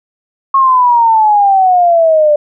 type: exponential sweep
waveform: sine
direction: down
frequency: 1094 to 587.3 Hz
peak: -5 dBFS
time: 0.54-2.36 s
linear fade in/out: 5 ms
effects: none